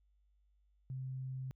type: tone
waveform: sine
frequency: 130.81 Hz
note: C3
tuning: in tune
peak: -39 dBFS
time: 0.9-1.51 s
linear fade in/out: 0 ms
effects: added 50 Hz sine -69 dBFS peak until 1.55 s